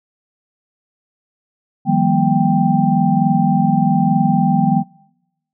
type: tone cluster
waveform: sine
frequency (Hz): 156.8 / 178 / 201.3 / 240.7 / 786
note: D#3 / F3 / G3 / B3 / G5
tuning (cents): +14 / +33 / +46 / -44 / +4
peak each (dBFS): -18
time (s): 1.85-4.84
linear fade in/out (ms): 50
effects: noise-tail reverb RT60 0.9 s tail -25 dB re dry